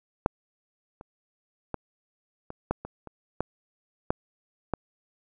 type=clicks; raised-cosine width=1 ms; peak=-7 / -29 / -16 / -23 / -11 / -22 / -27 / -12 / -9 / -12 dBFS; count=10; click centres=0.261 / 1.011 / 1.743 / 2.504 / 2.71 / 2.85 / 3.073 / 3.406 / 4.105 / 4.737 s; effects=none